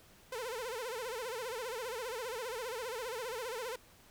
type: tone with vibrato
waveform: sawtooth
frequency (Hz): 476.4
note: A#4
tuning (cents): +38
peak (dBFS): -34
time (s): 0.32-3.76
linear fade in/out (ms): 5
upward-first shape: sine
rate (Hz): 15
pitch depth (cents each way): 160
effects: pink hiss -61 dBFS RMS until 4.1 s